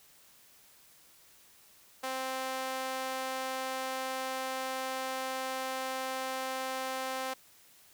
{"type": "tone with high-pass filter", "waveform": "sawtooth", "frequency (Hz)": 261.6, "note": "C4", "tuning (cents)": 0, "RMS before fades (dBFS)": -36, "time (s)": [2.03, 7.34], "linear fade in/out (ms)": 10, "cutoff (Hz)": 650, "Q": 1.2, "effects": ["white hiss -60 dBFS RMS until 7.93 s"]}